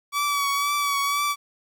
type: tone with vibrato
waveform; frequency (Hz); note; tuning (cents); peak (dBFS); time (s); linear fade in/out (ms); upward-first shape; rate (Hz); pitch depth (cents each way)
sawtooth; 1141; C#6; +50; -18; 0.12-1.36; 50; triangle; 2; 38
effects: 10-bit